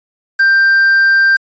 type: tone with quantisation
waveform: triangle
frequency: 1575 Hz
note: G6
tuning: 8 cents sharp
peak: -5 dBFS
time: 0.39-1.37 s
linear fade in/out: 10 ms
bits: 5
effects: resampled to 16000 Hz